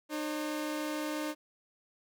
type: tone pair together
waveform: sawtooth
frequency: 303.7 / 541.1 Hz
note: D#4 / C#5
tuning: -42 / -42 cents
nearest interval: minor seventh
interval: 1000 cents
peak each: -30 / -37 dBFS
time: 0.09-1.35 s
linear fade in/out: 50 ms
effects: none